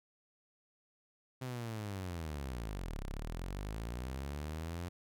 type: linear two-way sweep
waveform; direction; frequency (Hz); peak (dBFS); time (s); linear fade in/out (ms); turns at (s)
sawtooth; down then up; 130.81 to 31.94 to 88.9; -35; 1.41-4.89; 10; 3.03
effects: none